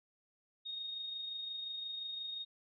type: tone with amplitude modulation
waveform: sine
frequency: 3718 Hz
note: A#7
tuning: 5 cents flat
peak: -38 dBFS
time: 0.65-2.45 s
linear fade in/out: 20 ms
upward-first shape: sine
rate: 25.7 Hz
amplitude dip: 35%
effects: none